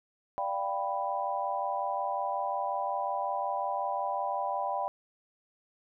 sine chord, G dominant seventh, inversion second, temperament equal, 587.3 / 698.5 / 784 / 987.8 Hz, D5 / F5 / G5 / B5, 0 / 0 / 0 / 0 cents, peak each -36 / -37 / -33 / -34 dBFS, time 0.38-4.88 s, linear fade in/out 0 ms, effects none

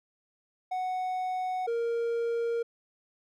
triangle tone pair in turn, 740 / 466.2 Hz, F#5 / A#4, 0 / 0 cents, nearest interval minor sixth, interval 800 cents, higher first, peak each -27 / -25 dBFS, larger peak second, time 0.71-1.67 / 1.67-2.63 s, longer neither, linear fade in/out 10 ms, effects none

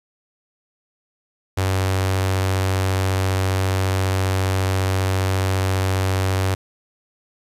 sawtooth tone with notch filter, 94.7 Hz, F#2, 41 cents sharp, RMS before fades -20 dBFS, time 1.57-6.55 s, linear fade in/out 10 ms, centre 210 Hz, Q 1.2, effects resampled to 32000 Hz + 8-bit

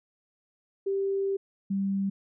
sine tone pair in turn, 392 / 196 Hz, G4 / G3, 0 / 0 cents, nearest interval octave, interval 1200 cents, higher first, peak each -25 dBFS, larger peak neither, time 0.86-1.37 / 1.7-2.1 s, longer first, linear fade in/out 10 ms, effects none

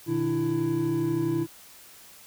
triangle tone cluster, 122.8 / 153.4 / 300.5 / 332.8 Hz, B2 / D#3 / D4 / E4, -9 / -24 / +40 / +17 cents, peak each -31 / -30 / -32 / -23 dBFS, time 0.06-1.47 s, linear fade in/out 50 ms, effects white hiss -50 dBFS RMS until 2.26 s

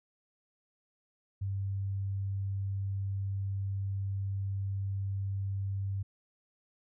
sine tone, 98 Hz, G2, in tune, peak -31 dBFS, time 1.41-6.03 s, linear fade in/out 10 ms, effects none

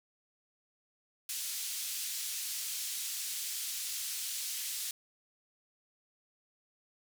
white band-pass noise, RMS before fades -38 dBFS, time 1.29-4.91 s, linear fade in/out 2 ms, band 3200 to 12000 Hz, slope 12 dB/octave, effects none

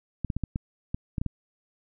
clicks, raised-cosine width 5 ms, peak -16 dBFS, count 9, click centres 0.247 / 0.302 / 0.366 / 0.437 / 0.559 / 0.945 / 1.182 / 1.215 / 1.263 s, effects none

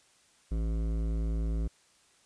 sine tone with hard clipping, 55 Hz, A1, in tune, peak -30 dBFS, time 0.51-1.68 s, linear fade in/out 10 ms, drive 14 dB, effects white hiss -64 dBFS RMS until 2.25 s + resampled to 22050 Hz

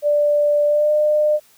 sine tone with pitch glide, 588 to 602.8 Hz, D5 to D5, +2 to +45 cents, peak -13 dBFS, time 0.02-1.4 s, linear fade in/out 50 ms, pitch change +43 cents, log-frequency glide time 0.66-0.92 s, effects white hiss -53 dBFS RMS until 1.57 s

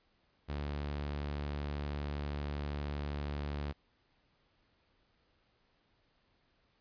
sawtooth tone with vibrato, 72.6 Hz, D2, 19 cents flat, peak -32 dBFS, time 0.48-3.73 s, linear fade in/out 20 ms, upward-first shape triangle, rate 19 Hz, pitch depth 19 cents each way, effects pink hiss -73 dBFS RMS until 6.8 s + resampled to 11025 Hz

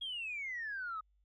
sine exponential sweep, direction down, 3322 to 1244.5 Hz, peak -37 dBFS, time 0.01-1.01 s, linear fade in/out 10 ms, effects tanh soft clip ceiling -33 dBFS + added 50 Hz sine -69 dBFS peak until 1.24 s

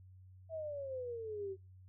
sine exponential sweep, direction down, 659.3 to 375.3 Hz, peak -39 dBFS, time 0.49-1.57 s, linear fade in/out 50 ms, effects noise-tail reverb RT60 0.2 s tail -17 dB re dry + added 93 Hz sine -55 dBFS peak until 1.88 s

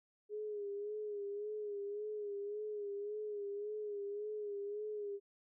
sine tone with vibrato, 413.9 Hz, G#4, 6 cents flat, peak -39 dBFS, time 0.29-5.2 s, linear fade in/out 50 ms, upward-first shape sine, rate 1.8 Hz, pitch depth 52 cents each way, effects none

